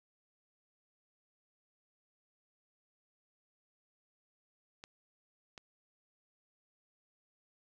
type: clicks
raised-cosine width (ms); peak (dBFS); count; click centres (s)
0.2; -30; 2; 4.839 / 5.578
effects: none